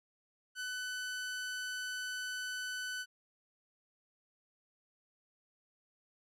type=tone; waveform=sawtooth; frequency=1500 Hz; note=F#6; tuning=23 cents sharp; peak=-34 dBFS; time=0.55-3.06 s; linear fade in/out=50 ms; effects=low-pass 11000 Hz 12 dB/octave